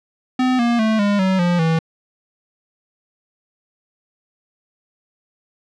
square tone with pitch steps, 255 / 236.6 / 219.4 / 203.6 / 188.84 / 175.18 / 162.51 Hz, C4 / A#3 / A3 / G#3 / F#3 / F3 / E3, -44 / +26 / -5 / -34 / +36 / +6 / -24 cents, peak -15 dBFS, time 0.39-1.79 s, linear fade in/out 5 ms, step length 200 ms, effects low-pass 4000 Hz 12 dB/octave

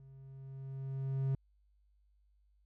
triangle tone with level ramp, 134.6 Hz, C3, 49 cents sharp, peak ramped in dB -52 to -27 dBFS, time 0-1.35 s, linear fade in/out 2 ms, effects added 50 Hz sine -67 dBFS peak until 2.65 s

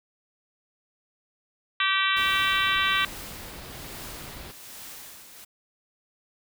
harmonic tone, 386.4 Hz, G4, 25 cents flat, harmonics 3 / 4 / 5 / 6 / 7 / 8 / 9 / 10, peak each -27 / -28 / -29 / -30 / -30 / -31 / -32 / -32 dBFS, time 1.8-3.05 s, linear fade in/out 2 ms
pink low-pass noise, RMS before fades -42 dBFS, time 2.16-4.52 s, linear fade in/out 10 ms, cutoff 5200 Hz, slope 96 dB/octave
white noise with tremolo, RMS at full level -41 dBFS, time 2.16-5.45 s, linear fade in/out 10 ms, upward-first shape triangle, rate 1.2 Hz, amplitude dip 60%
effects none

